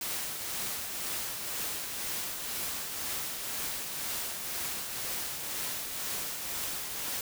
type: noise with tremolo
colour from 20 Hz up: white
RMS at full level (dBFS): -34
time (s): 0.01-7.21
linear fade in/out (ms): 2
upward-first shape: triangle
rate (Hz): 2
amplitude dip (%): 40
effects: none